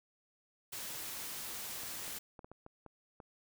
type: noise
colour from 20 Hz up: white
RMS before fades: -43 dBFS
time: 0.72-2.19 s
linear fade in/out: 10 ms
type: clicks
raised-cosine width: 1 ms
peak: -36 dBFS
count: 8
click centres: 1.834 / 2.08 / 2.392 / 2.445 / 2.516 / 2.664 / 2.863 / 3.202 s
effects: none